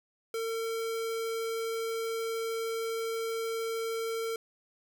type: tone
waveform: square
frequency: 453.2 Hz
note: A#4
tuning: 49 cents flat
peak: -32 dBFS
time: 0.34-4.36 s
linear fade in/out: 2 ms
effects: none